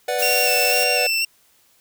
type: chord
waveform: square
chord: B minor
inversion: none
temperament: equal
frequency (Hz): 493.9 / 587.3 / 740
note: B4 / D5 / F#5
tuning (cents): 0 / 0 / 0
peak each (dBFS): -25 / -26 / -26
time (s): 0.08-1.07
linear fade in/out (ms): 5
type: noise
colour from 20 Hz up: blue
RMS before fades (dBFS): -25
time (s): 0.18-0.85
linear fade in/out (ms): 20
type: tone with vibrato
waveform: 25% pulse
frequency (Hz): 2710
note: E7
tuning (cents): +47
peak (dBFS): -15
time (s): 0.22-1.25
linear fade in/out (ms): 5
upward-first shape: square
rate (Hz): 2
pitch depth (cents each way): 22
effects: white hiss -58 dBFS RMS until 1.8 s